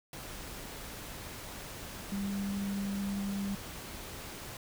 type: tone in noise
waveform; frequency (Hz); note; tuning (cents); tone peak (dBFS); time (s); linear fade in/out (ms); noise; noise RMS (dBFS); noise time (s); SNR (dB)
sine; 198.8; G3; +25; -32; 2.12-3.55; 2; pink; -44; 0.13-4.57; +9
effects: none